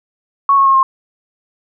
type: tone with pitch steps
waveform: sine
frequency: 1109 / 1094.4 / 1079.9 / 1065.7 Hz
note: C#6 / C#6 / C#6 / C6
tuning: 0 / -23 / -46 / +31 cents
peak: -7 dBFS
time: 0.49-0.83 s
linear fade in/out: 2 ms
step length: 85 ms
effects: none